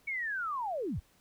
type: linear sweep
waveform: sine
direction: down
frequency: 2250 to 41.89 Hz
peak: -32 dBFS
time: 0.07-1 s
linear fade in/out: 10 ms
effects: pink hiss -66 dBFS RMS until 1.2 s